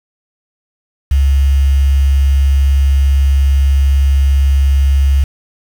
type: tone with quantisation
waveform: sine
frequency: 68.8 Hz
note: C#2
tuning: 12 cents flat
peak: -7 dBFS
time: 1.11-5.24 s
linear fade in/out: 5 ms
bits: 5
effects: none